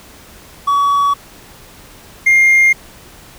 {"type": "tone pair in turn", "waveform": "triangle", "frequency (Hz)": [1132, 2118], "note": ["C#6", "C7"], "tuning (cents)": [36, 21], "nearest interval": "major seventh", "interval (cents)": 1085, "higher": "second", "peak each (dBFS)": [-8, -4], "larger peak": "second", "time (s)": [[0.67, 1.14], [2.26, 2.73]], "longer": "neither", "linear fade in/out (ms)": 10, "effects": ["tanh soft clip ceiling -1 dBFS", "pink hiss -40 dBFS RMS until 3.38 s"]}